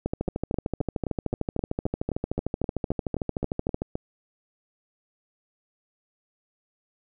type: two click trains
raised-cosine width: 2 ms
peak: -15 / -13 dBFS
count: 15 / 51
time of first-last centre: 0.28-3.955 / 0.06-3.819 s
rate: 3.81 / 13.3 Hz
effects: none